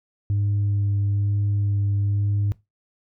sine tone with vibrato, 101.3 Hz, G#2, 43 cents flat, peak -17 dBFS, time 0.3-2.52 s, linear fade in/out 0 ms, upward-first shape sine, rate 1.1 Hz, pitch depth 11 cents each way, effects noise-tail reverb RT60 0.2 s tail -20 dB re dry + tanh soft clip ceiling -17 dBFS

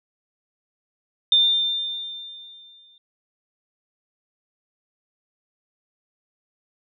sine tone with exponential decay, 3598 Hz, A7, 38 cents sharp, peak -12 dBFS, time 1.32-2.98 s, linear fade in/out 2 ms, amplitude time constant 360 ms, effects none

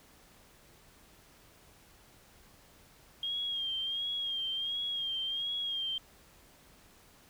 sine tone with vibrato, 3234 Hz, G#7, 47 cents flat, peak -32 dBFS, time 3.23-5.98 s, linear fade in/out 2 ms, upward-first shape sine, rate 1.4 Hz, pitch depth 52 cents each way, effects pink hiss -60 dBFS RMS until 7.29 s

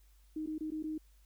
sine tone with dropouts, 311.1 Hz, D#4, in tune, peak -35 dBFS, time 0.36-0.98 s, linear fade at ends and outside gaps 5 ms, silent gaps 0.462-0.472 / 0.582-0.607 / 0.705-0.718 / 0.827-0.839 s, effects added 50 Hz sine -60 dBFS peak until 1.25 s + white hiss -72 dBFS RMS until 1.25 s

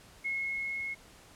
sine tone with level ramp, 2171 Hz, C#7, 37 cents flat, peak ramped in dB -30 to -34 dBFS, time 0.24-0.95 s, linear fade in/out 20 ms, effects pink hiss -56 dBFS RMS until 1.35 s + low-pass 11000 Hz 12 dB/octave

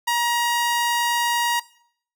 sawtooth tone, 949 Hz, A#5, 31 cents sharp, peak -15 dBFS, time 0.07-1.6 s, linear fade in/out 10 ms, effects noise-tail reverb RT60 0.6 s tail -19 dB re dry

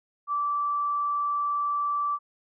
sine tone, 1163 Hz, D6, 17 cents flat, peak -24 dBFS, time 0.27-2.19 s, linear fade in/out 50 ms, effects none

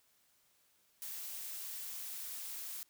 blue noise, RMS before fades -44 dBFS, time 1.02-2.83 s, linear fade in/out 0 ms, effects white hiss -72 dBFS RMS until 2.89 s

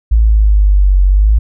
sine exponential two-way sweep, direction down then up, 56 to 46.25 to 56 Hz, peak -5 dBFS, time 0.11-1.39 s, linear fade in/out 10 ms, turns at 1.04 s, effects none

